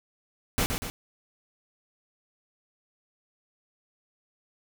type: noise with echo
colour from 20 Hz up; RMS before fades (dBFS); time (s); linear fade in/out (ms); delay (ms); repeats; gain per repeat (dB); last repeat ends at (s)
pink; -25; 0.58-0.66; 0; 120; 2; -5; 0.9
effects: none

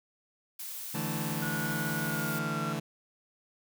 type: noise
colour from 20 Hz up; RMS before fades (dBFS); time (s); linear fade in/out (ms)
blue; -40; 0.59-2.39; 5
type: chord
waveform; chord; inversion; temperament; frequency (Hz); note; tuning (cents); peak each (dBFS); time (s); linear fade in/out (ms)
sawtooth; D suspended second; none; just; 146.83 / 165.19 / 220.2; D3 / E3 / A3; 0 / +4 / +2; -32; 0.94-2.8; 10
type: tone with pitch glide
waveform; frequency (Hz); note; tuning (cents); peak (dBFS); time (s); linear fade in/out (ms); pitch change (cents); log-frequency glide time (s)
sine; 1456 to 1366.4; F#6 to F6; -28 to -38; -35; 1.42-2.73; 5; -110; 2.03-2.6
effects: none

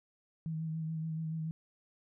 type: tone with vibrato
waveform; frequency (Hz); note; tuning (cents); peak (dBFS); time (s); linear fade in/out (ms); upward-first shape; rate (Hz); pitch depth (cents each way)
sine; 159.9; D#3; +48; -34; 0.46-1.51; 0; sine; 7; 26
effects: none

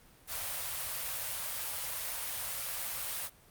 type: band-stop noise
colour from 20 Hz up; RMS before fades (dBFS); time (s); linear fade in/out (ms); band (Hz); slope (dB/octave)
white; -37; 0.27-3.3; 50; 140 to 490; 96
effects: pink hiss -60 dBFS RMS until 3.5 s + Opus 32 kbps

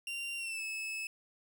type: tone with pitch glide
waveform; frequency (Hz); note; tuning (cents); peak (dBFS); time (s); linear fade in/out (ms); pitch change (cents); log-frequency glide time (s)
40% pulse; 2771 to 2600; F7 to E7; -14 to -24; -36; 0.07-1.07; 2; -110; 0.37-0.63
effects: none

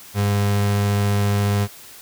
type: tone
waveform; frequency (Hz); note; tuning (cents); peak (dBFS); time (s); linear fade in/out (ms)
35% pulse; 101.6; G#2; -38; -15; 0.14-1.68; 50
effects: white hiss -42 dBFS RMS until 2.01 s

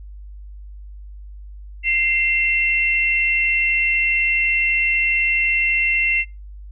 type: tone pair together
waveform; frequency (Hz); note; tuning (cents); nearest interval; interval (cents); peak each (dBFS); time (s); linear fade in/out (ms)
sine; 2097 / 2712; C7 / E7; +3 / +49; major third; 446; -19; 1.83-6.25; 50
effects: noise-tail reverb RT60 0.2 s tail -17 dB re dry + added 50 Hz sine -34 dBFS peak until 6.71 s

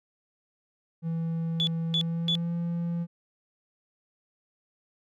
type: tone with pitch glide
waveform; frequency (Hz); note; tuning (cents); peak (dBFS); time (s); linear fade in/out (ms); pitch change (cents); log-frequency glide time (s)
triangle; 164.81 to 170.43; E3 to F3; 0 to -42; -25; 1.02-3.07; 50; +58; 1.93-2.54
type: tone bursts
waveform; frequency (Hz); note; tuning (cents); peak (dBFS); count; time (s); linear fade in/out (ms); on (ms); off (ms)
sine; 3443; A7; -38; -23; 3; 1.6-2.353; 0; 71; 270
effects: tanh soft clip ceiling -14 dBFS

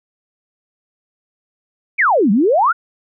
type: exponential two-way sweep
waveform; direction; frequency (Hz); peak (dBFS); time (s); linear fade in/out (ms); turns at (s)
sine; down then up; 2460 to 185.4 to 1505; -10; 1.98-2.73; 20; 2.31
effects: none

